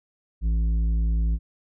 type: tone with tanh clipping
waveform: sine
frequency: 55.4 Hz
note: A1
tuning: 13 cents sharp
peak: -21 dBFS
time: 0.41-1.39 s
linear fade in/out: 50 ms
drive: 8 dB
effects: none